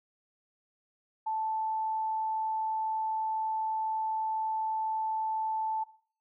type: tone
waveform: sine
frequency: 878 Hz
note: A5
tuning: 4 cents flat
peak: -29 dBFS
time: 1.26-5.84 s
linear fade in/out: 10 ms
effects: noise-tail reverb RT60 0.5 s tail -18 dB re dry